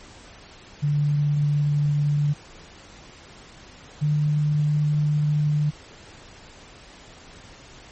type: tone pair in turn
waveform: sine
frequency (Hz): 146.3 / 149.2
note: D3 / D3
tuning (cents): -6 / +28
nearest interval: unison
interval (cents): 34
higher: second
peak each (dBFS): -18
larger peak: neither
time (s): 0.82-2.34 / 4.01-5.71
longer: second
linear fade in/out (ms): 20
effects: pink hiss -46 dBFS RMS until 7.91 s + MP3 32 kbps